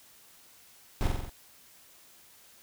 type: noise with echo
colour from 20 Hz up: brown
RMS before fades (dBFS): -27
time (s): 1.01-1.07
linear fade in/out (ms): 0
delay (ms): 45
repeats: 5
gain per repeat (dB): -3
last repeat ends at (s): 1.295
effects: white hiss -57 dBFS RMS until 2.62 s